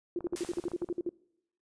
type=tone bursts; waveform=sine; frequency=349.2 Hz; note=F4; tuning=in tune; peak=-29 dBFS; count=12; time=0.16-1.092 s; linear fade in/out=2 ms; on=30 ms; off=52 ms
type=clicks; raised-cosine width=1 ms; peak=-29 dBFS; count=11; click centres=0.207 / 0.269 / 0.334 / 0.448 / 0.535 / 0.585 / 0.64 / 0.683 / 0.717 / 0.821 / 0.889 s
type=noise with exponential decay; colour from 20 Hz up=white; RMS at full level=-40 dBFS; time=0.36-1.01 s; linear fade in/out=0 ms; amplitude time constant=140 ms
effects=noise-tail reverb RT60 0.8 s tail -23 dB re dry + resampled to 22050 Hz